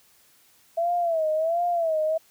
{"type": "tone with vibrato", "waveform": "sine", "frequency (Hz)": 660, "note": "E5", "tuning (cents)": 2, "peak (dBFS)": -21, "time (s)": [0.77, 2.18], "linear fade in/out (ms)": 10, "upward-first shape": "sine", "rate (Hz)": 1.4, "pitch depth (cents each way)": 110, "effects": ["white hiss -59 dBFS RMS until 2.3 s"]}